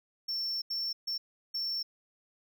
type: tone bursts at uneven times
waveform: triangle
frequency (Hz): 5420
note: E8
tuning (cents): +47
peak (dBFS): -30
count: 4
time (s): 0.28-0.62 / 0.7-0.93 / 1.07-1.18 / 1.54-1.83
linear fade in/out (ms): 10
effects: none